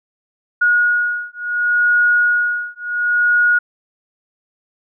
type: beating tone pair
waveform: sine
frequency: 1446 / 1446.7 Hz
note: F#6 / F#6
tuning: -40 / -39 cents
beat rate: 0.7 Hz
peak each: -16 dBFS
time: 0.61-3.59 s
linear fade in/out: 10 ms
effects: none